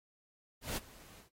pink noise with ADSR envelope, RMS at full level -36 dBFS, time 0.61-1.3 s, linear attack 160 ms, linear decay 19 ms, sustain -21 dB, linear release 110 ms, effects AAC 48 kbps

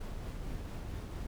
brown noise with tremolo, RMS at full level -39 dBFS, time 0-1.27 s, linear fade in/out 10 ms, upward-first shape triangle, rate 4.4 Hz, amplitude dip 30%, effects none

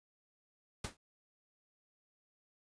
pink noise with exponential decay, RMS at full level -36 dBFS, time 0.84-0.97 s, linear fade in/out 5 ms, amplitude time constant 28 ms, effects resampled to 22050 Hz

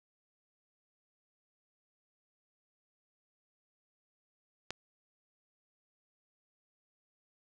click, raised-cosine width 0.2 ms, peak -19 dBFS, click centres 4.706 s, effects none

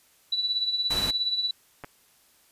sine tone with tremolo, 3951 Hz, B7, in tune, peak -21 dBFS, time 0.32-1.51 s, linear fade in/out 5 ms, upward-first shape triangle, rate 17 Hz, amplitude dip 70%
pink noise, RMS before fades -32 dBFS, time 0.9-1.11 s, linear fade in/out 10 ms
clicks, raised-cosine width 0.5 ms, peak -23 dBFS, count 2, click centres 1.838 / 1.845 s
effects white hiss -61 dBFS RMS until 2.51 s + resampled to 32000 Hz

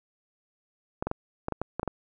clicks, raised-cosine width 1 ms, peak -15 dBFS, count 9, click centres 1.025 / 1.07 / 1.114 / 1.484 / 1.523 / 1.616 / 1.796 / 1.831 / 1.877 s, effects none

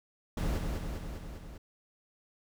brown noise with echo, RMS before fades -31 dBFS, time 0.37-0.58 s, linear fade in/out 5 ms, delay 200 ms, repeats 5, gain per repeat -3 dB, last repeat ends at 1.58 s, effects none

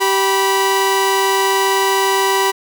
sawtooth tone pair together, 387.9 / 979.2 Hz, G4 / B5, -18 / -15 cents, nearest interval octave + major third, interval 1603 cents, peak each -12 dBFS, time 0-2.52 s, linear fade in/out 20 ms, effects none

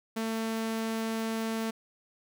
sawtooth tone, 223.8 Hz, A3, 30 cents sharp, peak -26 dBFS, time 0.16-1.71 s, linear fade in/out 10 ms, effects none

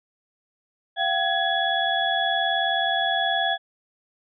sine tone cluster, 688 / 767 / 1673 / 3379 Hz, F5 / G5 / G#6 / G#7, -26 / -38 / +12 / +29 cents, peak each -26 dBFS, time 0.96-3.58 s, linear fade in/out 50 ms, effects none

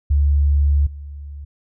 sine tone with level steps, 71.8 Hz, D2, 39 cents flat, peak -12 / -30 dBFS, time 0.1-1.45 s, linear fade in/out 10 ms, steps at 0.86 s, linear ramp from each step 10 ms, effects none

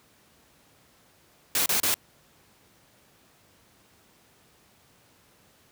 white noise bursts, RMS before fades -24 dBFS, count 3, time 1.55-1.942 s, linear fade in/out 2 ms, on 110 ms, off 31 ms, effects pink hiss -60 dBFS RMS until 5.71 s + high-pass 80 Hz 12 dB/octave

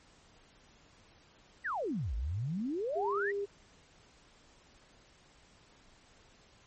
sine exponential two-way sweep, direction down then up, 2013 to 51.91 to 2013 Hz, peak -32 dBFS, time 1.64-3.32 s, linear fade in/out 20 ms, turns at 2.15 s
sine tone, 402.5 Hz, G4, 46 cents sharp, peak -32 dBFS, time 2.95-3.46 s, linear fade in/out 20 ms
effects pink hiss -62 dBFS RMS until 6.66 s + MP3 32 kbps

